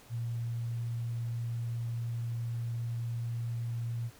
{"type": "tone", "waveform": "sine", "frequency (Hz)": 117.3, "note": "A#2", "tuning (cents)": 11, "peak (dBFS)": -32, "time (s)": [0.09, 4.11], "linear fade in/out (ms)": 50, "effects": ["pink hiss -57 dBFS RMS until 4.19 s"]}